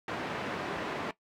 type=band-pass noise; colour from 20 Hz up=pink; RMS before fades=-36 dBFS; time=0.08-1.11 s; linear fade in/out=2 ms; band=210 to 2200 Hz; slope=12 dB/octave; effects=noise-tail reverb RT60 0.1 s tail -17 dB re dry